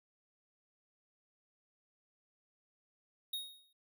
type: tone with exponential decay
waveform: square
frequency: 3749 Hz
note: A#7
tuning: 9 cents sharp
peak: -35 dBFS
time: 3.33-3.73 s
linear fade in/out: 5 ms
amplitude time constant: 86 ms
effects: none